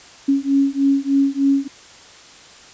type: beating tone pair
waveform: sine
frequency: 274.6 / 277.9 Hz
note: C#4 / C#4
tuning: -16 / +4 cents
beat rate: 3.3 Hz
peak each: -17 dBFS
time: 0.28-1.68 s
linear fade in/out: 10 ms
effects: white hiss -43 dBFS RMS until 2.73 s + resampled to 16000 Hz